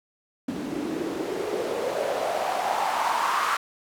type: noise with band-pass filter sweep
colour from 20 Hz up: white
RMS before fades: -27 dBFS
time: 0.48-3.57 s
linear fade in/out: 5 ms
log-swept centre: 250 to 1200 Hz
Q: 4.3
effects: none